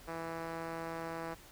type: tone with band-pass filter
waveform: 5% pulse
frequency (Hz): 164.81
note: E3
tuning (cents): 0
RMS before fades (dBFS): -41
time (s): 0.07-1.35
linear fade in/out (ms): 20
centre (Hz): 450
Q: 0.51
effects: pink hiss -56 dBFS RMS until 1.51 s